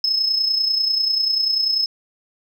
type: tone with amplitude modulation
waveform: sine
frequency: 5190 Hz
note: E8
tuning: 28 cents flat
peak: -13 dBFS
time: 0.04-1.86 s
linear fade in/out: 2 ms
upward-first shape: sine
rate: 30.2 Hz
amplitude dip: 60%
effects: tanh soft clip ceiling -11 dBFS